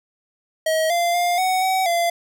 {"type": "tone with pitch steps", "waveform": "square", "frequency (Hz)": [636, 691, 703, 746, 756, 686], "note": ["D#5", "F5", "F5", "F#5", "F#5", "F5"], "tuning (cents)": [38, -19, 11, 14, 37, -31], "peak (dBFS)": -18, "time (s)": [0.66, 2.1], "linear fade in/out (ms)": 5, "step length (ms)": 240, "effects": []}